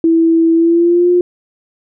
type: tone with pitch glide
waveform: sine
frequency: 329 to 354.7 Hz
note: E4 to F4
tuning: -3 to +27 cents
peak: -7 dBFS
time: 0.04-1.21 s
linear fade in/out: 2 ms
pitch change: +130 cents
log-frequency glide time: 0.54-1.1 s
effects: none